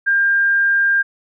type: tone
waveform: sine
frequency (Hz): 1600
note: G6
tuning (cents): +35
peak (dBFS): -12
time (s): 0.06-1.03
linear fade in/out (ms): 20
effects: none